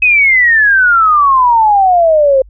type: exponential sweep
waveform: sine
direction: down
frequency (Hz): 2561 to 520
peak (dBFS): -5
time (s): 0.02-2.42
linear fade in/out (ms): 5
effects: added 50 Hz sine -35 dBFS peak until 2.49 s